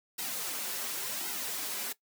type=noise with flanger; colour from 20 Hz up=white; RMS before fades=-36 dBFS; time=0.18-1.93 s; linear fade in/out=10 ms; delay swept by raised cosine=1.7 to 6.5 ms; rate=0.91 Hz; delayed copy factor=-0.85; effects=noise-tail reverb RT60 0.1 s tail -18 dB re dry + high-pass 200 Hz 12 dB/octave